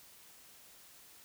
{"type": "silence", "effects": ["white hiss -58 dBFS RMS until 1.24 s"]}